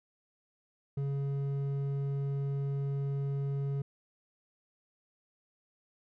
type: tone with hard clipping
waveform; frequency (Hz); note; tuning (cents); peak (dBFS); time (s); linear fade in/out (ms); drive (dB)
sine; 139.3; C#3; +9; -32; 0.97-3.82; 5; 6
effects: none